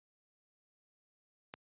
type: click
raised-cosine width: 0.3 ms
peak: -27 dBFS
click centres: 1.539 s
effects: high-pass 100 Hz 12 dB/octave + resampled to 8000 Hz